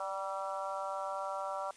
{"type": "harmonic tone with a mistuned harmonic", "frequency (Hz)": 193, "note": "G3", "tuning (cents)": -27, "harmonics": [3, 4, 5, 6, 7], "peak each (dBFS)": [-40, -41, -42, -43, -43], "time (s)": [0, 1.71], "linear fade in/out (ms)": 2, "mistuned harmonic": 3, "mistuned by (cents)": 23, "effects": ["white hiss -58 dBFS RMS until 1.76 s", "resampled to 22050 Hz"]}